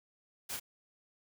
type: noise with echo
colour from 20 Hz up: white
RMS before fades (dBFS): -40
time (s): 0.49-0.57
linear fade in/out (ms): 10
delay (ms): 29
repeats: 1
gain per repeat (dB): -3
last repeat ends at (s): 0.599
effects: none